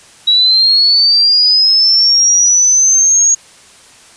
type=linear sweep; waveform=sine; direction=up; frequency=3866 to 6645 Hz; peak=-6 dBFS; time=0.27-3.35 s; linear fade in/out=10 ms; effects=white hiss -41 dBFS RMS until 4.16 s + resampled to 22050 Hz